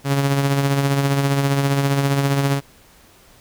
sawtooth tone with tremolo, 139.2 Hz, C#3, 8 cents sharp, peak -10 dBFS, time 0.04-2.61 s, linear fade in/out 50 ms, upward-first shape triangle, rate 15 Hz, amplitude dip 50%, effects pink hiss -50 dBFS RMS until 3.4 s

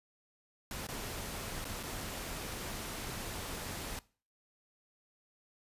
pink noise with dropouts, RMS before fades -41 dBFS, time 0.71-3.99 s, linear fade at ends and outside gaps 1 ms, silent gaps 0.869-0.887 / 1.644-1.652 / 1.83-1.834 s, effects noise-tail reverb RT60 0.4 s tail -21 dB re dry + resampled to 32000 Hz

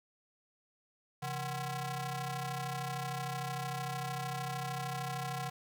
sawtooth ring-modulated tone, 304.4 Hz, D#4, 38 cents flat, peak -29 dBFS, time 1.22-5.5 s, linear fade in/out 10 ms, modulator 440 Hz, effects none

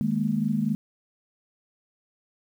sine chord, D# suspended fourth, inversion none, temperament equal with one note detuned, 155.56 / 209 / 233.1 Hz, D#3 / G#3 / A#3, 0 / +11 / 0 cents, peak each -29 / -25 / -27 dBFS, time 0.01-0.75 s, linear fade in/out 0 ms, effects 9-bit

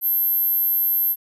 sine tone, 12690 Hz, G9, 20 cents sharp, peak -17 dBFS, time 0.01-1.16 s, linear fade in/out 50 ms, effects none

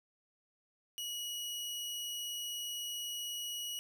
sawtooth tone, 2913 Hz, F#7, 28 cents flat, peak -35 dBFS, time 0.98-3.79 s, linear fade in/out 0 ms, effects 12-bit

